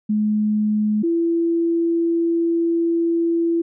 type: tone pair in turn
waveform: sine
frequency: 212.1 / 335.6 Hz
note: G#3 / E4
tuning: +37 / +31 cents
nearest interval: minor sixth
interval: 794 cents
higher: second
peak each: -16 dBFS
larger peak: neither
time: 0.09-1.03 / 1.03-3.62 s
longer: second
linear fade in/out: 10 ms
effects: none